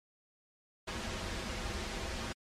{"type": "noise with comb filter", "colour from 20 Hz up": "pink", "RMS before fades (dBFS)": -38, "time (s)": [0.87, 2.33], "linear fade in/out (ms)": 10, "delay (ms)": 6.9, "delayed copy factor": -0.65, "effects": ["low-pass 6000 Hz 12 dB/octave", "MP3 64 kbps"]}